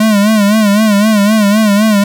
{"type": "tone with vibrato", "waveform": "square", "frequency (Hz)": 210, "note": "G#3", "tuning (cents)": 19, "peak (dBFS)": -7, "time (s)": [0, 2.04], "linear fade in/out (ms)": 5, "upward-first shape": "sine", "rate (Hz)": 3.9, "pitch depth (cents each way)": 90, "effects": []}